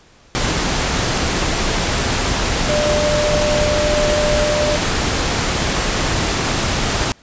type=tone in noise; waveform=sine; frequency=598 Hz; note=D5; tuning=31 cents sharp; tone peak=-16 dBFS; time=2.69-4.76 s; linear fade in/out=0 ms; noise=pink; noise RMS=-18 dBFS; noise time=0.35-7.12 s; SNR=-1 dB; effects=pink hiss -49 dBFS RMS until 7.22 s + resampled to 16000 Hz